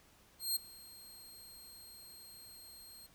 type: tone with ADSR envelope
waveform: 15% pulse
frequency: 4209 Hz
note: C8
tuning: 9 cents sharp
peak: -24 dBFS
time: 0.39-3.07 s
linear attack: 170 ms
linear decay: 11 ms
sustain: -22 dB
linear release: 14 ms
effects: pink hiss -65 dBFS RMS until 3.14 s